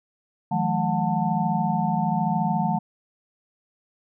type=tone cluster; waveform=sine; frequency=159.4 / 180.4 / 213.9 / 728 / 890 Hz; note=D#3 / F#3 / A3 / F#5 / A5; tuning=+42 / -44 / -49 / -28 / +20 cents; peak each=-27 dBFS; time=0.51-2.79 s; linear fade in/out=10 ms; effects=none